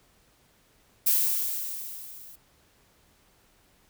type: noise with level ramp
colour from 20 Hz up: violet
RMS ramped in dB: -21 to -48 dBFS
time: 1.06-2.36 s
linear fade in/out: 10 ms
effects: pink hiss -63 dBFS RMS until 3.89 s